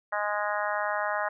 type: harmonic tone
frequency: 207.7 Hz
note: G#3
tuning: in tune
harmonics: 3 / 4 / 5 / 6 / 7 / 8 / 9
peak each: -32 / -33 / -34 / -35 / -35 / -36 / -37 dBFS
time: 0.12-1.29 s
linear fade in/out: 10 ms
effects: none